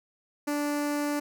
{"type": "tone with notch filter", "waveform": "sawtooth", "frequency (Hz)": 292.2, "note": "D4", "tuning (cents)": -9, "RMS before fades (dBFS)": -29, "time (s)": [0.47, 1.2], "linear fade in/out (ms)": 10, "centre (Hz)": 3400, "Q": 1.8, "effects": []}